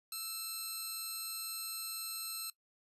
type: tone pair together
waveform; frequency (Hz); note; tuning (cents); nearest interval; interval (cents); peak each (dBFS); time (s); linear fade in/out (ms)
10% pulse; 1318.5 / 4186; E6 / C8; 0 / 0; octave + minor sixth; 2000; -39 / -33; 0.12-2.5; 2
effects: noise-tail reverb RT60 0.1 s tail -19 dB re dry + resampled to 32000 Hz